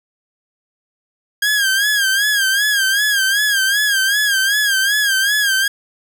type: tone with vibrato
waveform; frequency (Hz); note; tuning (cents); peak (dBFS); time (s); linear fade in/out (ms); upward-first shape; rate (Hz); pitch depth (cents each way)
sawtooth; 1623; G#6; -40; -10; 1.42-5.68; 5; sine; 2.6; 90
effects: none